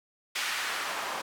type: noise with band-pass filter sweep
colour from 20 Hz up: white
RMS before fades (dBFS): -33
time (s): 0.35-1.22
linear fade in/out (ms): 10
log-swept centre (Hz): 2200 to 850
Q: 1.1
effects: none